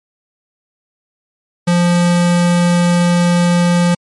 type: tone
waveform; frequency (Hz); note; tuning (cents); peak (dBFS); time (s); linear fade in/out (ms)
square; 174.61; F3; 0; -10; 1.67-3.95; 10
effects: MP3 48 kbps